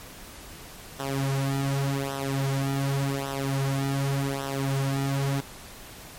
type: tone with flanger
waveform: sawtooth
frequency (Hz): 137.3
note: C#3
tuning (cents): -16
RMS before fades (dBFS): -27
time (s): 0.99-5.41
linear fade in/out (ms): 10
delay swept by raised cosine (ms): 0.43 to 5.43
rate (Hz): 0.87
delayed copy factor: -0.9
effects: pink hiss -44 dBFS RMS until 6.18 s + MP3 64 kbps